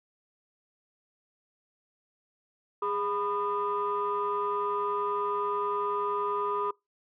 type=tone cluster; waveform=sine; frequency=411.6 / 994 / 1224 Hz; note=G#4 / B5 / D#6; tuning=-16 / +11 / -29 cents; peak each=-31 dBFS; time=2.82-6.71 s; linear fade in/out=5 ms; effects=noise-tail reverb RT60 0.2 s tail -24 dB re dry + tanh soft clip ceiling -20 dBFS